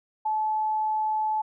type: tone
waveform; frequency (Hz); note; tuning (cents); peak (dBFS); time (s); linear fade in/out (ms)
sine; 864; A5; -32; -23; 0.25-1.42; 10
effects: none